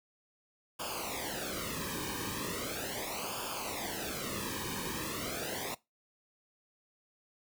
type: noise with flanger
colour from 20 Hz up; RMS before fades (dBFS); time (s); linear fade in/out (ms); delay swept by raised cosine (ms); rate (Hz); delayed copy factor
pink; -38; 0.79-5.75; 10; 0.5 to 1.49; 0.38; -0.9
effects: noise-tail reverb RT60 0.2 s tail -20 dB re dry